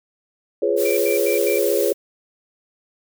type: chord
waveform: sine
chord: C# dominant seventh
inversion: first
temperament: just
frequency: 346.5 / 415.8 / 498.9 / 554.4 Hz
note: E#4 / G#4 / B4 / C#5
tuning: -14 / +2 / +17 / 0 cents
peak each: -24 / -20 / -23 / -22 dBFS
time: 0.62-1.93 s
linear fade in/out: 5 ms
type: noise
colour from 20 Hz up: blue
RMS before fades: -28 dBFS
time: 0.76-1.94 s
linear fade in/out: 50 ms
type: tone bursts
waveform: sine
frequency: 2349 Hz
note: D7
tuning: in tune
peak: -27 dBFS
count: 4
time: 0.85-1.585 s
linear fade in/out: 5 ms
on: 120 ms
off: 85 ms
effects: none